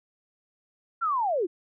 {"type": "linear sweep", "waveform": "sine", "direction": "down", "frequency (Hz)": [1400, 312.5], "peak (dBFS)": -23, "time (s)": [1.01, 1.47], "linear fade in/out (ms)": 20, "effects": []}